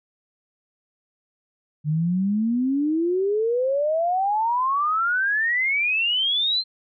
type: exponential sweep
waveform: sine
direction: up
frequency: 146.83 to 4186 Hz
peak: -19 dBFS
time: 1.84-6.64 s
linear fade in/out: 50 ms
effects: none